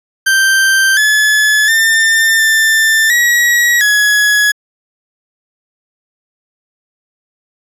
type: tone with pitch steps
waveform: 40% pulse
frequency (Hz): 1566 / 1715 / 1798 / 1780 / 1913 / 1683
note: G6 / A6 / A6 / A6 / A#6 / G#6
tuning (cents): -2 / -45 / +37 / +20 / +44 / +23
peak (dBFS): -7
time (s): 0.26-4.52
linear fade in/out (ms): 10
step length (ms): 710
effects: resampled to 32000 Hz